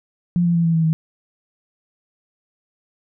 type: tone with pitch steps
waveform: sine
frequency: 174.61 / 171.51 / 168.47 / 165.48 / 162.54 / 159.66 Hz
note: F3 / F3 / E3 / E3 / E3 / D#3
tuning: 0 / -31 / +38 / +7 / -24 / +45 cents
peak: -14 dBFS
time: 0.36-0.93 s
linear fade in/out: 0 ms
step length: 95 ms
effects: none